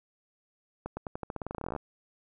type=accelerating click train; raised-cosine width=1 ms; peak=-21 dBFS; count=21; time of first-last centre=0.86-1.763 s; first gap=110 ms; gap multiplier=0.89; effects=none